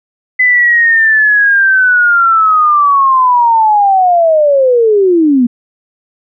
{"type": "linear sweep", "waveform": "sine", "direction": "down", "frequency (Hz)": [2018, 232.3], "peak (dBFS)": -5, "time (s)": [0.39, 5.47], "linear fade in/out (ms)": 10, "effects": []}